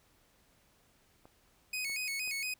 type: clicks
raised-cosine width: 1 ms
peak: -40 / -50 / -40 / -41 dBFS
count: 4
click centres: 1.255 / 1.853 / 1.898 / 2.276 s
type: tone with vibrato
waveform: sawtooth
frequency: 2352 Hz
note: D7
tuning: 2 cents sharp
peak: -31 dBFS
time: 1.73-2.54 s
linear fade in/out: 5 ms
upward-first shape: square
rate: 4.3 Hz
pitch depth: 110 cents each way
effects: pink hiss -68 dBFS RMS until 2.59 s